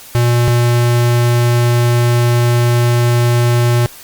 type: tone pair in turn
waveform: square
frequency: 120 / 120 Hz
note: B2 / B2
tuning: -49 / -49 cents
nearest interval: unison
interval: 0 cents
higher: neither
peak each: -10 dBFS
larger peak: neither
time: 0.15-0.48 / 0.48-3.86 s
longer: second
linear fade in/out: 0 ms
effects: white hiss -36 dBFS RMS until 4.03 s + Opus 48 kbps